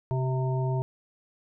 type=harmonic tone with a mistuned harmonic; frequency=130.81 Hz; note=C3; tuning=in tune; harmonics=1 / 3 / 5 / 7; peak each=-25 / -34 / -37 / -37 dBFS; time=0.11-0.82 s; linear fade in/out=0 ms; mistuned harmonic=3; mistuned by=-36 cents; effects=none